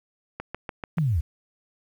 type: click train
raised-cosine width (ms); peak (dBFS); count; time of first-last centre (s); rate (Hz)
0.5; -17; 5; 0.4-0.984; 6.85
type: linear sweep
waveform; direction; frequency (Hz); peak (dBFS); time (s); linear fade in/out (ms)
sine; down; 174.61 to 65.41; -20; 0.97-1.21; 10
effects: 9-bit